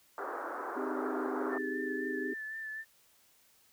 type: band-pass noise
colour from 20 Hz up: white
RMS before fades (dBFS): -39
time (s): 0.18-1.58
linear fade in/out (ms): 2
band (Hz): 300 to 1500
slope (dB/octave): 48
type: chord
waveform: sine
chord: Ab major seventh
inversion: first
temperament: just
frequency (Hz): 259.6 / 311.5 / 389.3 / 415.3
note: C4 / Eb4 / G4 / Ab4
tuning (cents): -13 / +2 / -12 / 0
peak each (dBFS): -39 / -40 / -38 / -42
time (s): 0.76-2.34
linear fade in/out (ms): 10
type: tone with vibrato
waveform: sine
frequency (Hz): 1760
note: A6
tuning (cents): 0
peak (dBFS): -38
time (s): 1.49-2.85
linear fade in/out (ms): 50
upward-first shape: sine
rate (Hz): 3.9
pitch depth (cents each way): 27
effects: white hiss -66 dBFS RMS until 3.72 s